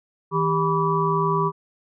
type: tone cluster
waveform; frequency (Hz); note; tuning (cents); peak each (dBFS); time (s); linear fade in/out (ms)
sine; 160.3 / 397.9 / 982 / 1149; E3 / G4 / B5 / D6; -48 / +26 / -10 / -38; -24; 0.31-1.52; 50
effects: none